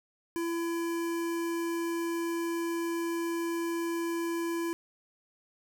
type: tone with notch filter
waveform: square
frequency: 336.6 Hz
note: E4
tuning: 36 cents sharp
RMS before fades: -32 dBFS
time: 0.36-4.73 s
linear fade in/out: 0 ms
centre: 3800 Hz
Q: 1.9
effects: none